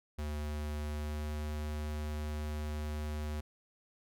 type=tone with pitch glide; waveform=square; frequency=74.7 to 75.44 Hz; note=D2 to D2; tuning=+30 to +47 cents; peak=-36 dBFS; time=0.18-3.41 s; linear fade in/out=10 ms; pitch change=+17 cents; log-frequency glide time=0.46-1.51 s; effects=none